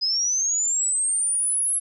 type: linear sweep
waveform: sine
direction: up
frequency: 4978 to 11000 Hz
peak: -20 dBFS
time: 0.01-1.8 s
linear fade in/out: 20 ms
effects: none